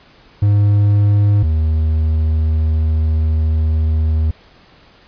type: tone pair in turn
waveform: triangle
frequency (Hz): 102.5 / 78.56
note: G#2 / D#2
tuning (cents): -22 / +17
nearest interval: perfect fourth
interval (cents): 461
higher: first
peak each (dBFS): -7 / -10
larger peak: first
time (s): 0.42-1.43 / 1.43-4.31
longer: second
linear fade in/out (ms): 5
effects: pink hiss -47 dBFS RMS until 5.07 s + resampled to 11025 Hz